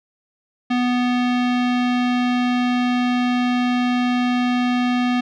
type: tone with low-pass filter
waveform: square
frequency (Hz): 246.9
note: B3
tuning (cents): 0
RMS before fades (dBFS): -19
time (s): 0.7-5.21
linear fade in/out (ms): 10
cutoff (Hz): 3200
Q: 1.4
effects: none